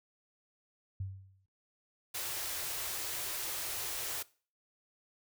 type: tone with exponential decay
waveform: sine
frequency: 96 Hz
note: G2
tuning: 36 cents flat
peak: -33 dBFS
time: 1-1.46 s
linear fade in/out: 5 ms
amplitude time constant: 100 ms
type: band-stop noise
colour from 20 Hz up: white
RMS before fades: -38 dBFS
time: 2.14-4.23 s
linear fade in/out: 10 ms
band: 150 to 300 Hz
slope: 96 dB/octave
effects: noise-tail reverb RT60 0.4 s tail -21 dB re dry